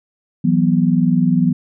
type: chord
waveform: sine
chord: E suspended second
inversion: none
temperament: equal with one note detuned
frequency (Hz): 164.81 / 185 / 245.9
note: E3 / F#3 / B3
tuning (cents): 0 / 0 / -7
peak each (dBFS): -16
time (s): 0.44-1.53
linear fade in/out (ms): 10
effects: none